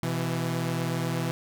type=tone pair together; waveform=sawtooth; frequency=126.27 / 165.6 Hz; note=B2 / E3; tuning=+39 / +8 cents; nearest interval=perfect fourth; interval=469 cents; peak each=-26 / -25 dBFS; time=0.03-1.31 s; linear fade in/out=0 ms; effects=none